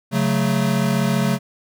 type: chord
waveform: square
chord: F# minor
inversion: second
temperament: equal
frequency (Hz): 138.59 / 185 / 220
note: C#3 / F#3 / A3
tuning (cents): 0 / 0 / 0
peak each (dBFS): -22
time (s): 0.11-1.39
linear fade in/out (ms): 50
effects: none